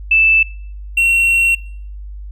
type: tone pair in turn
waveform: sine / triangle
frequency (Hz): 2640 / 2728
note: E7 / F7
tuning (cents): +2 / -41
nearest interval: minor second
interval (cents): 57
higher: second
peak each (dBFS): -8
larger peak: neither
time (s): 0.11-0.43 / 0.97-1.55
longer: second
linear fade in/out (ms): 5
effects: noise-tail reverb RT60 0.6 s tail -23 dB re dry + added 50 Hz sine -27 dBFS peak until 2.31 s